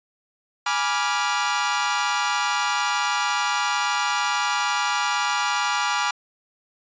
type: chord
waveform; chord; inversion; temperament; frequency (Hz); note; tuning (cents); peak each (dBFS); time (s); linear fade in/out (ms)
sawtooth; G# diminished seventh; none; equal with one note detuned; 830.6 / 977 / 1174.7 / 1396.9; G#5 / B5 / D6 / F6; 0 / -19 / 0 / 0; -23; 0.66-6.11; 5
effects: resampled to 16000 Hz